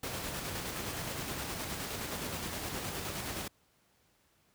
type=noise with tremolo; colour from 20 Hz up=pink; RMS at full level=-37 dBFS; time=0.03-3.48 s; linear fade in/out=5 ms; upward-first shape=square; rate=9.6 Hz; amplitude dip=25%; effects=pink hiss -70 dBFS RMS until 4.54 s + high-pass 60 Hz 12 dB/octave